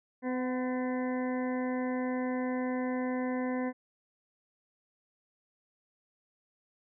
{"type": "harmonic tone with a mistuned harmonic", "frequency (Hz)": 253.9, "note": "B3", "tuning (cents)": 48, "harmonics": [1, 2, 3, 4, 6, 7, 8], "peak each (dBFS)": [-31, -36, -42, -43, -50, -46, -47], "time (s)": [0.22, 3.73], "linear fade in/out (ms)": 50, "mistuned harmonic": 3, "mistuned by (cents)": -26, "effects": []}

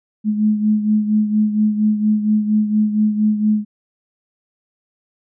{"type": "beating tone pair", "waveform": "sine", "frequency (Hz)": [212.1, 216.4], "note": ["G#3", "A3"], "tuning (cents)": [37, -29], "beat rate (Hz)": 4.3, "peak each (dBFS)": [-14, -21], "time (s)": [0.24, 3.65], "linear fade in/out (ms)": 50, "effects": []}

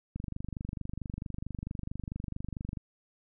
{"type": "click train", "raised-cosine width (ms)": 5, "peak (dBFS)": -24, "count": 65, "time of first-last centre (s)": [0.16, 2.772], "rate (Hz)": 24.5, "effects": []}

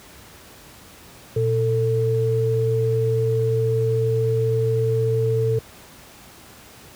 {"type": "tone pair together", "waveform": "sine", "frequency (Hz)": [118.1, 445.9], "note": ["A#2", "A4"], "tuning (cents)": [23, 23], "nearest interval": "octave + major seventh", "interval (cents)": 2300, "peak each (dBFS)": -20, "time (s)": [1.36, 5.59], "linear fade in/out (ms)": 5, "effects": ["pink hiss -45 dBFS RMS until 6.95 s", "high-pass 60 Hz 12 dB/octave"]}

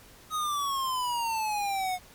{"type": "exponential sweep", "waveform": "square", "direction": "down", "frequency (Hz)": [1267, 722], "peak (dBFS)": -28, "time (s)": [0.3, 1.99], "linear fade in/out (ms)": 50, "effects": ["pink hiss -53 dBFS RMS until 2.14 s", "MP3 96 kbps"]}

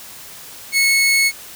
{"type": "tone", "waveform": "sawtooth", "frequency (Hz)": 2194, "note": "C#7", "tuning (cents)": -18, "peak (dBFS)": -9, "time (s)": [0.72, 1.32], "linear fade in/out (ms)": 50, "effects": ["white hiss -37 dBFS RMS until 1.55 s"]}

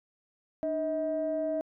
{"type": "tone pair together", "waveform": "sine", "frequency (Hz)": [300, 637.3], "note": ["D4", "D#5"], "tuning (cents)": [37, 41], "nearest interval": "octave + minor second", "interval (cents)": 1304, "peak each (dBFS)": [-33, -28], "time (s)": [0.63, 1.61], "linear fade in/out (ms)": 0, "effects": ["tanh soft clip ceiling -22 dBFS"]}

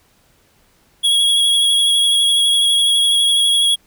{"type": "tone with vibrato", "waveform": "square", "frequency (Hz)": 3322, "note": "G#7", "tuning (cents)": 0, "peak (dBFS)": -12, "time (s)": [1.03, 3.76], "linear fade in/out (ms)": 20, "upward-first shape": "triangle", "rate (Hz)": 12, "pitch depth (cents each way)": 23, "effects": ["pink hiss -56 dBFS RMS until 3.86 s"]}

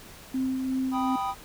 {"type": "tone with tremolo", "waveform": "sine", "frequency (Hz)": 261.6, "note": "C4", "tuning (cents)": 0, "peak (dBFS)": -24, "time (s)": [0.34, 1.16], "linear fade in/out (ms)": 5, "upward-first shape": "sine", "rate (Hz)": 2.8, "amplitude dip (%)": 30}
{"type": "chord", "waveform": "triangle", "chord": "G augmented", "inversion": "none", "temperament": "equal", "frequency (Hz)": [784, 987.8, 1244.5], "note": ["G5", "B5", "D#6"], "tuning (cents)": [0, 0, 0], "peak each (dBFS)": [-28, -30, -31], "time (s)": [0.91, 1.35], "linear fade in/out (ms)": 50}
{"effects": ["pink hiss -47 dBFS RMS until 1.44 s"]}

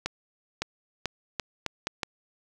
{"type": "accelerating click train", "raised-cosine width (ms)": 0.2, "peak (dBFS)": -11, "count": 7, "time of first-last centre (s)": [0.06, 2.032], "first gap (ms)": 560, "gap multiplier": 0.78, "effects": []}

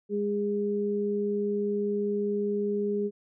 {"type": "tone pair together", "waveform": "sine", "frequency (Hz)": [204.9, 409.9], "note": ["G#3", "G#4"], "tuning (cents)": [-23, -23], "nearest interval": "octave", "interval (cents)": 1200, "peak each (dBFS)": [-30, -27], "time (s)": [0.09, 3.11], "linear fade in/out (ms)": 50, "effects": []}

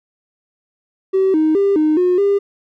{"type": "tone with pitch steps", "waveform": "triangle", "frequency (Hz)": [382.4, 312.6, 397.6, 308.2, 360.6, 400.7], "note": ["G4", "D#4", "G4", "D#4", "F#4", "G4"], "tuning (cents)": [-43, 8, 25, -16, -45, 38], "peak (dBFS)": -8, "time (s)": [1.13, 2.39], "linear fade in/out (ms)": 20, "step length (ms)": 210, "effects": ["tanh soft clip ceiling -8 dBFS"]}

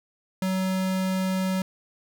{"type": "tone", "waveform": "square", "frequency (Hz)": 188, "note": "F#3", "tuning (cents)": 28, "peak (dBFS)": -24, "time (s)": [0.42, 1.62], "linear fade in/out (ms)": 2, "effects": []}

